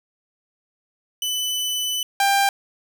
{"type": "tone pair in turn", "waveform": "sawtooth", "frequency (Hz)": [2997, 793.8], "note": ["F#7", "G5"], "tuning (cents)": [22, 22], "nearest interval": "octave + major seventh", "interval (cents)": 2300, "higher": "first", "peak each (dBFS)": [-19, -12], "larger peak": "second", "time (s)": [[1.22, 2.03], [2.2, 2.49]], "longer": "first", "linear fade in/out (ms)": 2, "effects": []}